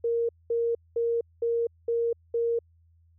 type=tone bursts; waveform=sine; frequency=466.2 Hz; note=A#4; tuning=in tune; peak=-23 dBFS; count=6; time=0.04-2.59 s; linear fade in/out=5 ms; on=250 ms; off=210 ms; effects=added 83 Hz sine -58 dBFS peak until 3.18 s